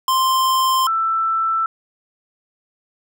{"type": "tone pair in turn", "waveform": ["square", "sine"], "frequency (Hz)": [1046.5, 1328.4], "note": ["C6", "E6"], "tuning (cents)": [0, 13], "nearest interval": "major third", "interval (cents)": 413, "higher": "second", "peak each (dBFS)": [-15, -16], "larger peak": "first", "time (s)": [[0.08, 0.87], [0.87, 1.66]], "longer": "neither", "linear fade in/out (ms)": 2, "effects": []}